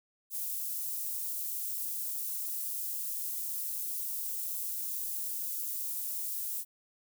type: high-pass noise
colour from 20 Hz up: white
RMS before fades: -36 dBFS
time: 0.3-6.65 s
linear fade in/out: 50 ms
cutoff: 11000 Hz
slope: 12 dB/octave
effects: none